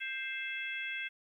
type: harmonic tone with a mistuned harmonic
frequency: 526 Hz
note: C5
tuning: 9 cents sharp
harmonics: 3 / 4 / 5 / 6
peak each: -41 / -40 / -40 / -46 dBFS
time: 0-1.09 s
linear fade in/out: 20 ms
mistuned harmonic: 6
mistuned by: +94 cents
effects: 12-bit